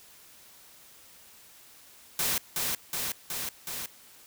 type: noise with echo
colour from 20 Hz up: white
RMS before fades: -28 dBFS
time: 2.19-2.38 s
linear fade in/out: 2 ms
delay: 370 ms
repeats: 4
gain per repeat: -2 dB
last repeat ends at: 3.86 s
effects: white hiss -54 dBFS RMS until 4.26 s